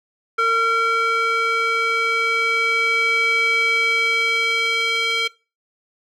square tone with band-pass filter sweep, 456.7 Hz, A#4, 36 cents flat, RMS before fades -19 dBFS, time 0.38-5.28 s, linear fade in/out 10 ms, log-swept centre 1600 to 2800 Hz, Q 3.6, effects noise-tail reverb RT60 0.3 s tail -20 dB re dry

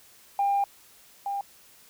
sine tone pair in turn, 800 / 800 Hz, G5 / G5, +35 / +35 cents, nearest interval unison, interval 0 cents, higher neither, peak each -20 / -27 dBFS, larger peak first, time 0.39-0.64 / 1.26-1.41 s, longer first, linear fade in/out 2 ms, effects tanh soft clip ceiling -18 dBFS + white hiss -55 dBFS RMS until 1.89 s

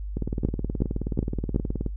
two click trains, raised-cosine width 3 ms, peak -15 / -9 dBFS, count 33 / 4, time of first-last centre 0.17-1.863 / 0.45-1.561 s, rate 18.9 / 2.7 Hz, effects noise-tail reverb RT60 0.1 s tail -20 dB re dry + added 50 Hz sine -30 dBFS peak until 1.96 s

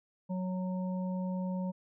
harmonic tone, 184.5 Hz, F#3, 5 cents flat, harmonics 1 / 3 / 5, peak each -32 / -42 / -46 dBFS, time 0.29-1.72 s, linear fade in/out 20 ms, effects none

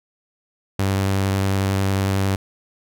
sawtooth tone with vibrato, 97.2 Hz, G2, 14 cents flat, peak -14 dBFS, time 0.79-2.36 s, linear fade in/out 5 ms, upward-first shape triangle, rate 11 Hz, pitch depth 15 cents each way, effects none

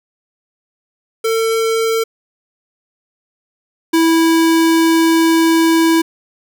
square tone pair in turn, 450.4 / 327.8 Hz, A4 / E4, +40 / -10 cents, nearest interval tritone, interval 550 cents, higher first, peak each -14 / -10 dBFS, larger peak second, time 1.24-2.04 / 3.93-6.02 s, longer second, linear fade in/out 10 ms, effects none

